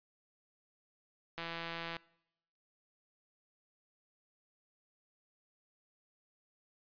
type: click train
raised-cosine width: 0.3 ms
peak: -25 dBFS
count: 99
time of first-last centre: 1.38-1.967 s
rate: 167 Hz
effects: noise-tail reverb RT60 0.8 s tail -23 dB re dry + resampled to 11025 Hz